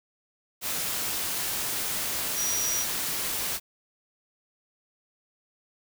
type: tone in noise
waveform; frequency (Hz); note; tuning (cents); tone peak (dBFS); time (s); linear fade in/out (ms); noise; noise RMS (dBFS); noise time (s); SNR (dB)
sine; 5790; F#8; -38; -27; 2.35-2.86; 50; white; -30; 0.61-3.6; 0
effects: none